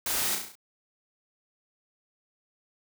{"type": "noise with echo", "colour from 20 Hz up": "white", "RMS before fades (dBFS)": -30, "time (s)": [0.06, 0.35], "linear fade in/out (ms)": 2, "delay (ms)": 34, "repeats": 6, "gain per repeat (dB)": -4, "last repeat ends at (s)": 0.554, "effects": []}